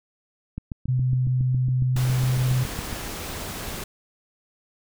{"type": "click train", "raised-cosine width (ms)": 5, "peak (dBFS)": -18, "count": 18, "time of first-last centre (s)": [0.58, 2.928], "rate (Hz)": 7.24}
{"type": "tone", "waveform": "sine", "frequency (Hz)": 127.5, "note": "C3", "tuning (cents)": -44, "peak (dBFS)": -19, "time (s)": [0.88, 2.64], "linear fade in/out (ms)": 10}
{"type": "noise", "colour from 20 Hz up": "pink", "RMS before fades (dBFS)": -33, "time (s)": [1.96, 3.84], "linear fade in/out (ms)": 5}
{"effects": []}